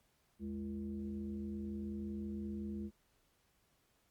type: tone with frequency modulation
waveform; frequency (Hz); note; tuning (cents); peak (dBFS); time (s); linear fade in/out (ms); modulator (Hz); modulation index
sine; 209.3; G#3; +14; -39; 0.39-2.91; 50; 131; 0.82
effects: pink hiss -75 dBFS RMS until 4.1 s + Opus 48 kbps